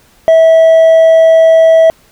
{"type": "tone with hard clipping", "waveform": "sine", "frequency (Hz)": 650, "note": "E5", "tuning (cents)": -24, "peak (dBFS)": -3, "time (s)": [0.28, 1.9], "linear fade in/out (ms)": 0, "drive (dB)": 2, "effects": ["pink hiss -47 dBFS RMS until 2.11 s"]}